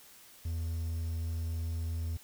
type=tone with quantisation; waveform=triangle; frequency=82.5 Hz; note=E2; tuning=2 cents sharp; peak=-30 dBFS; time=0.45-2.17 s; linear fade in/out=5 ms; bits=10; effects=white hiss -56 dBFS RMS until 2.23 s